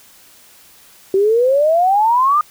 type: exponential sweep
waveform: sine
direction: up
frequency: 377.5 to 1236 Hz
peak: -10 dBFS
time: 1.14-2.41 s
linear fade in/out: 2 ms
effects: white hiss -46 dBFS RMS until 2.5 s